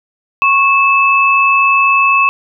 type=tone pair together; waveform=sine; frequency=1100 / 2616 Hz; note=C#6 / E7; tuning=-14 / -14 cents; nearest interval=octave + minor third; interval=1500 cents; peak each=-10 dBFS; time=0.42-2.29 s; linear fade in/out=0 ms; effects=none